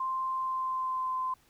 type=tone with pitch glide; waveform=sine; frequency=1046.5 to 1032.1 Hz; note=C6 to C6; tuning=0 to -24 cents; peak=-29 dBFS; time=0-1.34 s; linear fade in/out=5 ms; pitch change=-24 cents; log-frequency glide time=0.32-1.14 s; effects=pink hiss -65 dBFS RMS until 1.49 s